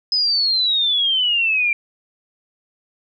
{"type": "exponential sweep", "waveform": "sine", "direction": "down", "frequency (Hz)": [5090, 2349], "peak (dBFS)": -15, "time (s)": [0.12, 1.73], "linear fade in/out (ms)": 2, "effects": []}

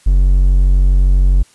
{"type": "tone", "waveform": "triangle", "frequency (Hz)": 46.25, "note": "F#1", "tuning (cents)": 0, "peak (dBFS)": -5, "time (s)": [0.06, 1.43], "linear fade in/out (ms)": 10, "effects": ["white hiss -49 dBFS RMS until 1.54 s", "resampled to 24000 Hz"]}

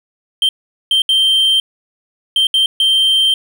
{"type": "tone bursts at uneven times", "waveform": "triangle", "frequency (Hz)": 3139, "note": "G7", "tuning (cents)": 2, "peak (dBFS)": -8, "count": 6, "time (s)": [[0.42, 0.49], [0.91, 1.02], [1.09, 1.6], [2.36, 2.47], [2.54, 2.66], [2.8, 3.34]], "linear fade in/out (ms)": 2, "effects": []}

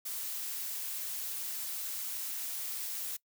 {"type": "noise", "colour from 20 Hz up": "blue", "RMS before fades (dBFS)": -38, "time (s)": [0.05, 3.17], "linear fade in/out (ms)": 10, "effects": ["noise-tail reverb RT60 0.1 s tail -22 dB re dry"]}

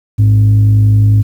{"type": "tone with frequency modulation", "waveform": "sine", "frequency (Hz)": 105.5, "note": "G#2", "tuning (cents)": 28, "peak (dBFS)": -4, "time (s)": [0.18, 1.23], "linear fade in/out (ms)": 20, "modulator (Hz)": 160, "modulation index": 0.26, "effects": ["tanh soft clip ceiling 0 dBFS", "7-bit"]}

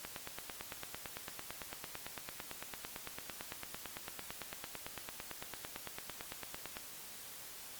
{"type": "click train", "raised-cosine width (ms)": 0.3, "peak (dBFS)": -25, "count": 61, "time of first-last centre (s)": [0.05, 6.769], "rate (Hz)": 8.93, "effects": ["white hiss -50 dBFS RMS until 7.79 s", "Opus 48 kbps"]}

